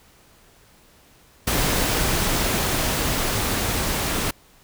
pink noise with level ramp, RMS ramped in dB -21 to -24 dBFS, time 1.47-4.31 s, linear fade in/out 5 ms, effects pink hiss -54 dBFS RMS until 4.63 s

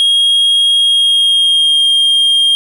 triangle tone with pitch glide, 3266 to 3219 Hz, G#7 to G7, -30 to +45 cents, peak -6 dBFS, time 0-2.55 s, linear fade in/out 0 ms, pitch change -25 cents, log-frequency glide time 0.77-1.87 s, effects none

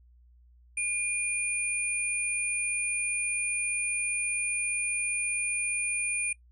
sine tone pair together, 2422 / 9203 Hz, D#7 / D9, -47 / -36 cents, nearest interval octave + major seventh, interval 2311 cents, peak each -29 / -31 dBFS, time 0.77-6.33 s, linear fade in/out 5 ms, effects noise-tail reverb RT60 0.1 s tail -21 dB re dry + added 60 Hz sine -55 dBFS peak until 6.51 s

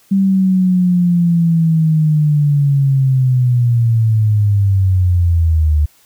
sine linear sweep, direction down, 196 to 73.42 Hz, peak -9 dBFS, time 0.11-5.86 s, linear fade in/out 10 ms, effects white hiss -51 dBFS RMS until 6.05 s

